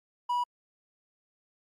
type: tone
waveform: triangle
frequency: 975 Hz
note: B5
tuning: 23 cents flat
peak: -24 dBFS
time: 0.29-0.44 s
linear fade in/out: 10 ms
effects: AAC 64 kbps